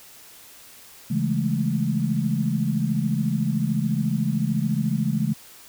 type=chord; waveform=sine; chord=A major seventh; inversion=first; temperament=just; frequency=137.5 / 165 / 206.2 / 220 Hz; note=C#3 / E3 / G#3 / A3; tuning=-14 / +2 / -12 / 0 cents; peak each=-26 dBFS; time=1.1-5.34 s; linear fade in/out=10 ms; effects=white hiss -47 dBFS RMS until 5.68 s